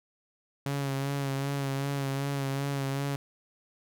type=tone with vibrato; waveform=sawtooth; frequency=138.5 Hz; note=C#3; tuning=1 cent flat; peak=-25 dBFS; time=0.66-3.16 s; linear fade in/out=2 ms; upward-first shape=sine; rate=2.6 Hz; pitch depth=31 cents each way; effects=none